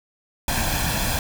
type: noise with comb filter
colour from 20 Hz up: pink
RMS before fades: -23 dBFS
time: 0.48-1.19 s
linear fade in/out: 2 ms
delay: 1.2 ms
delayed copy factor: +0.65
effects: none